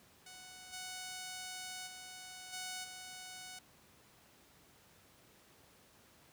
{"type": "tone with level steps", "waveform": "5% pulse", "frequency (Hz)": 740, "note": "F#5", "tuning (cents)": 0, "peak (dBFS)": [-40, -32, -37, -30, -36], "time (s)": [0.26, 3.59], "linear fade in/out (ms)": 5, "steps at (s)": [0.72, 1.86, 2.52, 2.83], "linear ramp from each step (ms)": 20, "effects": ["pink hiss -64 dBFS RMS until 6.32 s", "high-pass 80 Hz 12 dB/octave"]}